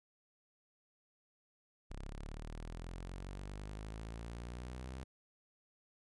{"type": "linear sweep", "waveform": "sawtooth", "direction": "up", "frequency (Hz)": [32.7, 65.5], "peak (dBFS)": -40, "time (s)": [1.9, 5.04], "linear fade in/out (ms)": 10, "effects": ["resampled to 24000 Hz"]}